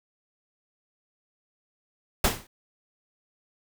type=noise with exponential decay; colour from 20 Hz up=pink; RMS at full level=-18 dBFS; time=2.24-2.47 s; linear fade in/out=5 ms; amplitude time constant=50 ms; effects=none